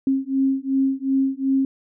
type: beating tone pair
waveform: sine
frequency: 267.4 / 270.1 Hz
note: C4 / C#4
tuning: +38 / -45 cents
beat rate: 2.7 Hz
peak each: -21 dBFS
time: 0.07-1.65 s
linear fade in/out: 2 ms
effects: none